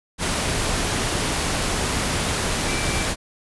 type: tone in noise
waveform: sine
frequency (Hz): 2337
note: D7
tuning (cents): -9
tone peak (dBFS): -31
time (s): 2.65-3.07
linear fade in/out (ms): 50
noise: pink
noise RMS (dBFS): -23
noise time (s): 0.18-3.16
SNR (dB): -11
effects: resampled to 24000 Hz